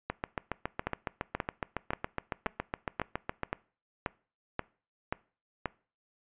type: two click trains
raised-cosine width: 0.5 ms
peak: -15 / -16 dBFS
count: 10 / 25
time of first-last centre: 0.87-5.657 / 0.1-3.433 s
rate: 1.88 / 7.2 Hz
effects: noise-tail reverb RT60 0.4 s tail -22 dB re dry + resampled to 8000 Hz